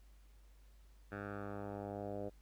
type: tone with low-pass filter sweep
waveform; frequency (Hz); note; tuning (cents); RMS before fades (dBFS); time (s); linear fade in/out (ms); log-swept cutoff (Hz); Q
10% pulse; 101.4; G#2; -41; -44; 1.11-2.3; 20; 1600 to 570; 2.7
effects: added 50 Hz sine -59 dBFS peak until 2.41 s + pink hiss -73 dBFS RMS until 2.41 s

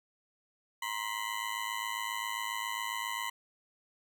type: ring-modulated tone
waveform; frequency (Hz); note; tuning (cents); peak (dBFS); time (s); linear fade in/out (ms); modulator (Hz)
20% pulse; 1001; B5; +23; -26; 0.82-3.3; 5; 53.7
effects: none

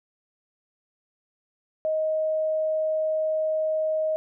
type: tone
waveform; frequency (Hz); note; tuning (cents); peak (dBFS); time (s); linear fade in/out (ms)
sine; 627; D#5; +13; -22; 1.85-4.16; 0
effects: none

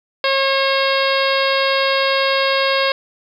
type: harmonic tone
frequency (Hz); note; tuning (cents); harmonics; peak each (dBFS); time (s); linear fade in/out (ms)
542; C#5; -39; 1 / 2 / 3 / 4 / 5 / 6 / 7 / 8 / 9; -18 / -21 / -23 / -24 / -25 / -26 / -26 / -27 / -28; 0.24-2.92; 2
effects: 8-bit

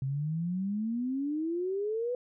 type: exponential sweep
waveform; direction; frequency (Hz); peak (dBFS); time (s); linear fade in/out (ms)
sine; up; 130.81 to 502; -29; 0.02-2.15; 2
effects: none

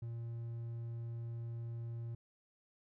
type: tone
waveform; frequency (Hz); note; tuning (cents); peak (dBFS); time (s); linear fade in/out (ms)
triangle; 116.54; A#2; 0; -38; 0.02-2.15; 5
effects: none

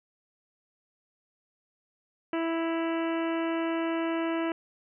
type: harmonic tone with a mistuned harmonic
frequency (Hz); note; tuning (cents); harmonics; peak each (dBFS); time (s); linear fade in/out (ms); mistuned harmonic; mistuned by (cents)
329.6; E4; 0; 1 / 2 / 3 / 4 / 5 / 6 / 7 / 8 / 9; -28 / -34 / -38 / -40 / -42 / -44 / -45 / -46 / -47; 2.33-4.52; 2; 8; +25
effects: none

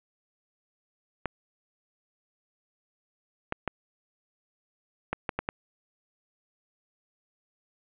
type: clicks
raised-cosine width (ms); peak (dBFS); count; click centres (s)
0.5; -13; 7; 1.257 / 3.524 / 3.677 / 5.13 / 5.292 / 5.39 / 5.489
effects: resampled to 8000 Hz + 9-bit

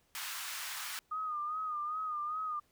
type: high-pass noise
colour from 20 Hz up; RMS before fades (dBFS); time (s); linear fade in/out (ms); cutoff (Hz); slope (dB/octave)
pink; -41; 0.15-0.99; 0; 1100; 24
type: tone with vibrato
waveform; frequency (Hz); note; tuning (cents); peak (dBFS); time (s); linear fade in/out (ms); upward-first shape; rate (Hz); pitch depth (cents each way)
sine; 1231; D#6; -19; -34; 1.11-2.6; 10; sine; 2.5; 62
effects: pink hiss -72 dBFS RMS until 2.71 s

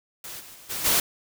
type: noise with level steps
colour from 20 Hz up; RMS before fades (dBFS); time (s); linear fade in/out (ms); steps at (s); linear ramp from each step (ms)
white; -38 / -45 / -48 / -31 / -21; 0.24-1; 2; 0.39 / 0.54 / 0.69 / 0.84; 20
effects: none

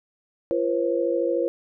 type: tone cluster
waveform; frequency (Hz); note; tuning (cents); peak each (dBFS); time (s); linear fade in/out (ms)
sine; 342.8 / 484.5 / 538; F4 / B4 / C5; -32 / -33 / +48; -25; 0.51-1.48; 0
effects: none

